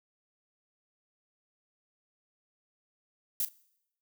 violet noise with echo, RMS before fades -30 dBFS, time 3.4-3.45 s, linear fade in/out 2 ms, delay 37 ms, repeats 1, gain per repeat -15 dB, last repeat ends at 3.487 s, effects noise-tail reverb RT60 0.8 s tail -22 dB re dry

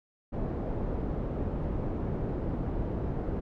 pink low-pass noise, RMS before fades -32 dBFS, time 0.32-3.41 s, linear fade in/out 20 ms, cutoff 530 Hz, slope 12 dB/octave, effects none

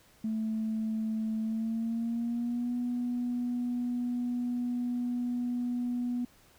sine tone with pitch glide, 220 to 244.1 Hz, A3 to B3, 0 to -20 cents, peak -28 dBFS, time 0.24-6.25 s, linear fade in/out 5 ms, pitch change +180 cents, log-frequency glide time 1.4-2.75 s, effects tanh soft clip ceiling -25 dBFS + pink hiss -61 dBFS RMS until 6.58 s

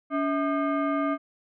sine tone with frequency modulation, 284 Hz, C#4, 42 cents sharp, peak -23 dBFS, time 0.1-1.18 s, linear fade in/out 50 ms, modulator 931 Hz, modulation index 1.1, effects none

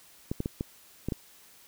clicks, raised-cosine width 3 ms, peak -17 dBFS, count 6, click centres 0.315 / 0.404 / 0.459 / 0.609 / 1.086 / 1.122 s, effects white hiss -56 dBFS RMS until 1.67 s

